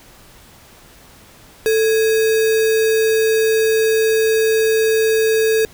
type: tone with sample-and-hold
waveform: sine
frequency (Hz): 442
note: A4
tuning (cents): +8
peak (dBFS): -12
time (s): 1.66-5.65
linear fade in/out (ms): 0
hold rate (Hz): 2100
effects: pink hiss -45 dBFS RMS until 5.73 s